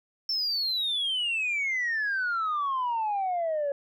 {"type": "exponential sweep", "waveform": "sine", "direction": "down", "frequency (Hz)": [5410, 554.4], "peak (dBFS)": -24, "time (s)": [0.29, 3.72], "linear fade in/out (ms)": 2, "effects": ["tanh soft clip ceiling -23 dBFS"]}